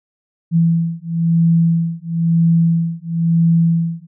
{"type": "beating tone pair", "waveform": "sine", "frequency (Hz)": [166.1, 167.1], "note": ["E3", "E3"], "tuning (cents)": [13, 24], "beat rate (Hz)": 1, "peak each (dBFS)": -15, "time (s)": [0.51, 4.07], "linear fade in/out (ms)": 50, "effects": []}